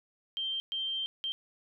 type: tone bursts at uneven times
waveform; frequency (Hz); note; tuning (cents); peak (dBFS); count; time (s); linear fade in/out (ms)
sine; 3147; G7; +6; -31; 3; 0.37-0.6 / 0.72-1.06 / 1.24-1.32; 0
effects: none